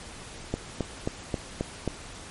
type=click train; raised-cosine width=2 ms; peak=-13 dBFS; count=6; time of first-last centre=0.54-1.877 s; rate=3.74 Hz; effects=pink hiss -43 dBFS RMS until 2.3 s + MP3 48 kbps